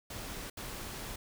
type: noise bursts at uneven times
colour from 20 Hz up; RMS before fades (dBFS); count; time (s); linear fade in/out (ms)
pink; -42; 2; 0.1-0.5 / 0.57-1.16; 5
effects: none